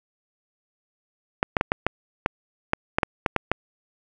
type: clicks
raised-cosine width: 0.5 ms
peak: -4 dBFS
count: 12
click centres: 1.429 / 1.568 / 1.611 / 1.719 / 1.866 / 2.261 / 2.734 / 2.985 / 3.032 / 3.262 / 3.363 / 3.516 s
effects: none